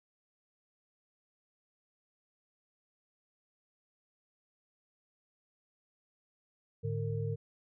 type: tone cluster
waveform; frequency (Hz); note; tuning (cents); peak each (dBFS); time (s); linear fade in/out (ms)
sine; 107.9 / 148.1 / 457.1; A2 / D3 / A#4; -33 / +15 / -34; -34 / -37 / -39; 6.83-7.36; 20
effects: none